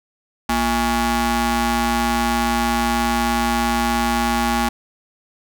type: ring-modulated tone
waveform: sawtooth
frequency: 293.7 Hz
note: D4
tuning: in tune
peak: -10 dBFS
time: 0.49-4.69 s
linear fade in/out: 5 ms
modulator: 529 Hz
effects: none